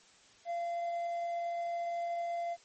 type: tone with hard clipping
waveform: sine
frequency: 687 Hz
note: F5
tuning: 29 cents flat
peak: -34 dBFS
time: 0.45-2.57 s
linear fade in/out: 50 ms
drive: 3 dB
effects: white hiss -61 dBFS RMS until 2.64 s + MP3 32 kbps